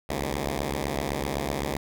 5% pulse beating tone pair, 68 / 75.8 Hz, C#2 / D#2, -33 / -45 cents, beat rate 7.8 Hz, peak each -18 / -20 dBFS, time 0.09-1.77 s, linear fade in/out 5 ms, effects none

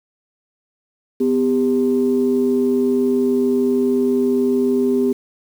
sine tone pair together, 251.1 / 398.4 Hz, B3 / G4, +29 / +28 cents, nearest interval minor sixth, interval 799 cents, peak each -16 dBFS, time 1.2-5.13 s, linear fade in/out 10 ms, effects tanh soft clip ceiling -7 dBFS + 7-bit

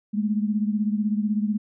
sine beating tone pair, 207.7 / 223.7 Hz, G#3 / A3, 0 / +29 cents, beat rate 16 Hz, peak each -22 / -27 dBFS, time 0.13-1.58 s, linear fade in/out 20 ms, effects none

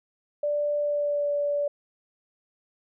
sine tone with pitch glide, 587 to 578.6 Hz, D5 to D5, -1 to -26 cents, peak -23 dBFS, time 0.43-1.68 s, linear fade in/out 5 ms, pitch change -25 cents, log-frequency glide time 0.78-1.32 s, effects none

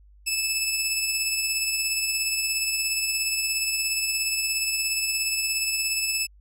15% pulse tone with tremolo, 2619 Hz, E7, 12 cents flat, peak -15 dBFS, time 0.26-6.27 s, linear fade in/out 20 ms, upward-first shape sine, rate 17 Hz, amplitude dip 35%, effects added 50 Hz sine -50 dBFS peak until 6.4 s

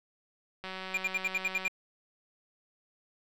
click train, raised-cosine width 0.3 ms, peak -24 dBFS, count 196, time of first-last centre 0.64-1.677 s, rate 188 Hz
triangle tone bursts, 2400 Hz, D7, 37 cents sharp, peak -25 dBFS, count 8, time 0.94-1.682 s, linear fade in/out 5 ms, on 35 ms, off 66 ms
effects none

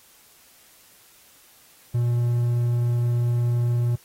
triangle tone, 120 Hz, B2, 49 cents flat, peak -17 dBFS, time 1.94-3.96 s, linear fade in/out 10 ms, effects white hiss -54 dBFS RMS until 4.04 s + AAC 48 kbps

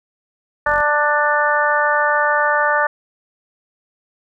sawtooth tone, 45.22 Hz, F#1, 39 cents flat, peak -28 dBFS, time 0.66-0.82 s, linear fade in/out 10 ms
harmonic tone, 295.6 Hz, D4, 11 cents sharp, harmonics 2 / 3 / 4 / 5 / 6, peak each -20 / -20 / -20 / -20 / -20 dBFS, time 0.66-2.87 s, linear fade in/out 5 ms
effects none

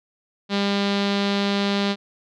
sawtooth tone with low-pass filter, 200.3 Hz, G3, 38 cents sharp, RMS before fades -22 dBFS, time 0.49-1.96 s, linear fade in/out 50 ms, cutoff 4000 Hz, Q 3.1, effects none

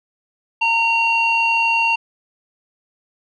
square tone with low-pass filter, 918 Hz, A#5, 27 cents flat, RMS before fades -17 dBFS, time 0.61-1.96 s, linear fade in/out 10 ms, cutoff 3100 Hz, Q 8.5, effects none

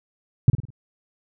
sine tone with echo, 125.7 Hz, B2, 31 cents sharp, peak -7 dBFS, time 0.48-0.5 s, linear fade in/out 2 ms, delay 51 ms, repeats 4, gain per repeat -8 dB, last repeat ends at 0.704 s, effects none

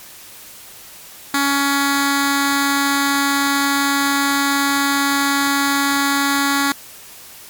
10% pulse tone with notch filter, 280 Hz, C#4, 18 cents sharp, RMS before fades -17 dBFS, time 1.34-6.72 s, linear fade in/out 2 ms, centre 590 Hz, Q 0.89, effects white hiss -39 dBFS RMS until 7.49 s + MP3 96 kbps

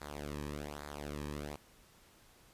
sawtooth tone with flanger, 73.42 Hz, D2, in tune, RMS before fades -43 dBFS, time 0.01-1.56 s, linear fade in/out 5 ms, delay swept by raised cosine 0.34 to 1.44 ms, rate 1.2 Hz, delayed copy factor -0.85, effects pink hiss -63 dBFS RMS until 2.53 s + resampled to 32000 Hz

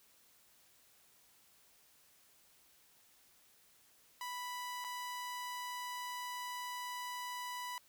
sawtooth tone with dropouts, 987.8 Hz, B5, in tune, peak -37 dBFS, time 4.21-7.78 s, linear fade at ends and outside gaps 1 ms, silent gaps 4.842-4.846 s, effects white hiss -67 dBFS RMS until 7.88 s

